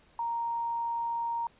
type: tone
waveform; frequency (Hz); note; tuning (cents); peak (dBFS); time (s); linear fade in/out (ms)
sine; 932.3; A#5; 0; -29; 0.19-1.47; 2
effects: pink hiss -62 dBFS RMS until 1.59 s + resampled to 8000 Hz